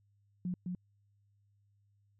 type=tone with echo; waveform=sine; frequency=180 Hz; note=F#3; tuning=47 cents flat; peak=-33 dBFS; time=0.45-0.54 s; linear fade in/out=2 ms; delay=210 ms; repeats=1; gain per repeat=-2 dB; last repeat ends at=0.75 s; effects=added 101 Hz sine -68 dBFS peak until 2.19 s